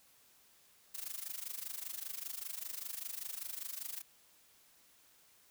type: noise with amplitude modulation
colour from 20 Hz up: blue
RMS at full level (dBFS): -40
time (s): 0.94-4.02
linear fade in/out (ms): 10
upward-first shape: sine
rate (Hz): 25.1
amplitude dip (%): 85
effects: white hiss -66 dBFS RMS until 5.5 s